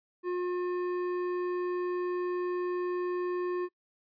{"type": "tone with hard clipping", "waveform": "sine", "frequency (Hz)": 358, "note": "F4", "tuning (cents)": 43, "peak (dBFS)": -31, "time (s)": [0.23, 3.69], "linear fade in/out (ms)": 50, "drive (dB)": 10, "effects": ["noise-tail reverb RT60 0.1 s tail -25 dB re dry", "resampled to 11025 Hz"]}